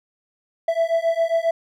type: beating tone pair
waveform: triangle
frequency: 659.3 / 666.7 Hz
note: E5 / E5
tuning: 0 / +19 cents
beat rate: 7.4 Hz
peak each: -19 dBFS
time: 0.68-1.51 s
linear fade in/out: 5 ms
effects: none